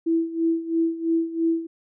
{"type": "tone with tremolo", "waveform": "sine", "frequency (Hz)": 329.6, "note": "E4", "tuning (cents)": 0, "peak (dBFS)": -17, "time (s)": [0.06, 1.67], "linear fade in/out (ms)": 10, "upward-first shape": "sine", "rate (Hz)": 3, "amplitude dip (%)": 80, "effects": []}